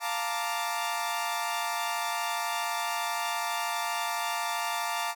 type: chord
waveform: sawtooth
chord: Bb major seventh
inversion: second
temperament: equal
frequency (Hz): 698.5 / 880 / 932.3 / 1174.7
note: F5 / A5 / Bb5 / D6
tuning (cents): 0 / 0 / 0 / 0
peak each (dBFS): -31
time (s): 0-5.15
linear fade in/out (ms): 50
effects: none